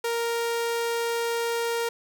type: tone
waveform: sawtooth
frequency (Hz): 466.2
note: A#4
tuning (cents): 0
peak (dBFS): -21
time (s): 0.04-1.89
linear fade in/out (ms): 5
effects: none